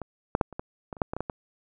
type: clicks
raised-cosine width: 1 ms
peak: -21 / -8 / -7 / -28 / -18 / -21 / -30 / -8 / -17 / -18 / -15 / -17 dBFS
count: 12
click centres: 0.017 / 0.351 / 0.412 / 0.527 / 0.595 / 0.928 / 0.968 / 1.018 / 1.135 / 1.166 / 1.206 / 1.298 s
effects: none